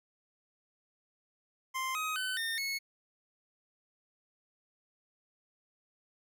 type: tone with pitch steps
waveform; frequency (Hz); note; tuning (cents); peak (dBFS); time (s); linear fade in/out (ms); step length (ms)
25% pulse; 1046.5 / 1259 / 1514.6 / 1822.1 / 2192; C6 / D#6 / F#6 / A#6 / C#7; 0 / +20 / +40 / -40 / -20; -29; 1.74-2.79; 20; 210
effects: none